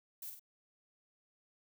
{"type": "noise with echo", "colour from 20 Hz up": "violet", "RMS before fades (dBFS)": -45, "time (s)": [0.22, 0.3], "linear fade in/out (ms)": 5, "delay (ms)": 48, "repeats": 2, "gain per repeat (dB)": -5, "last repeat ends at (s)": 0.396, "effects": []}